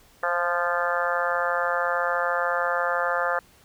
harmonic tone with a mistuned harmonic, 173.8 Hz, F3, 8 cents flat, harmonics 3 / 4 / 5 / 6 / 7 / 8 / 9 / 10, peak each -28 / -30 / -32 / -33 / -29 / -30 / -32 / -31 dBFS, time 0.23-3.39 s, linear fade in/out 2 ms, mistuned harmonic 3, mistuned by +18 cents, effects pink hiss -56 dBFS RMS until 3.64 s

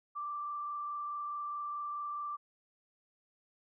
sine tone with frequency modulation, 1174.7 Hz, D6, in tune, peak -36 dBFS, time 0.15-2.37 s, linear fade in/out 20 ms, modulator 24.7 Hz, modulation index 0.57, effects none

